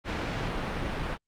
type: low-pass noise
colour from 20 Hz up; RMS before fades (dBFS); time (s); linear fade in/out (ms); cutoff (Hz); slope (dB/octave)
pink; -32; 0.04-1.18; 50; 2700; 12
effects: Opus 48 kbps